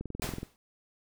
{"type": "click train", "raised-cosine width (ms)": 3, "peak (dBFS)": -24, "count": 10, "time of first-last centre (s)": [0.01, 0.431], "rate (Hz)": 21.4}
{"type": "noise with exponential decay", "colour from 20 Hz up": "pink", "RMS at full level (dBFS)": -32, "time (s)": [0.22, 0.56], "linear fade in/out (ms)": 0, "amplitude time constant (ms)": 73}
{"effects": []}